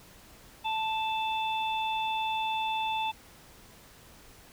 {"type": "harmonic tone", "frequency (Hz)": 880, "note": "A5", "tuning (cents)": 0, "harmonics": [1, 3, 4], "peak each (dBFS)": [-29, -36, -37], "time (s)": [0.64, 3.12], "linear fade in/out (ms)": 20, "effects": ["pink hiss -54 dBFS RMS until 4.52 s"]}